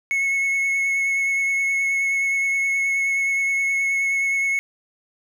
triangle tone with vibrato, 2192 Hz, C#7, 20 cents flat, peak -17 dBFS, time 0.11-4.59 s, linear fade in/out 0 ms, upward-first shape triangle, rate 9.5 Hz, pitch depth 16 cents each way, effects none

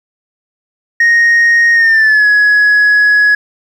sine tone with pitch glide, 1864.7 to 1680.6 Hz, A#6 to G#6, 0 to +20 cents, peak -3 dBFS, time 1-3.35 s, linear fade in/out 5 ms, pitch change -180 cents, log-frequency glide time 1.74-2.27 s, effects tanh soft clip ceiling -4 dBFS + 7-bit

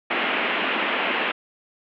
white band-pass noise, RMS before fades -24 dBFS, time 0.1-1.32 s, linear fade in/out 10 ms, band 200 to 3000 Hz, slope 48 dB/octave, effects none

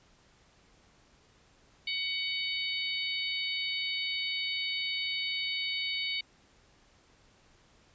harmonic tone, 748 Hz, F#5, 19 cents sharp, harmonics 3 / 4 / 5 / 6, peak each -35 / -36 / -37 / -38 dBFS, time 1.87-6.21 s, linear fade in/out 5 ms, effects pink hiss -63 dBFS RMS until 7.94 s + resampled to 16000 Hz

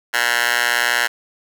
10% pulse tone with high-pass filter, 120.1 Hz, B2, 48 cents flat, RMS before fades -18 dBFS, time 0.13-1.08 s, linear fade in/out 20 ms, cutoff 1400 Hz, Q 2.1, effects none

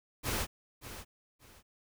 pink noise with echo, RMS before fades -33 dBFS, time 0.23-0.47 s, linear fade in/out 50 ms, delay 580 ms, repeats 2, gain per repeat -12 dB, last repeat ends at 1.63 s, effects none

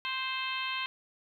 harmonic tone, 523.3 Hz, C5, in tune, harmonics 2 / 3 / 4 / 5 / 6 / 7 / 8, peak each -37 / -41 / -40 / -37 / -38 / -44 / -45 dBFS, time 0.05-0.86 s, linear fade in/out 0 ms, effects 11-bit

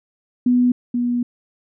sine tone pair in turn, 246.9 / 242.5 Hz, B3 / B3, 0 / -31 cents, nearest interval unison, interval 31 cents, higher first, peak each -12 / -17 dBFS, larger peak first, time 0.46-0.72 / 0.94-1.23 s, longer second, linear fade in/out 5 ms, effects none

